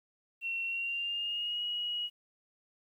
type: tone with pitch glide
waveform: sine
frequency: 2723 to 2902 Hz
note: F7 to F#7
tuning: -44 to -34 cents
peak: -32 dBFS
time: 0.41-2.1 s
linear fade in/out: 50 ms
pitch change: +110 cents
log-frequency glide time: 0.65-1.63 s
effects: 11-bit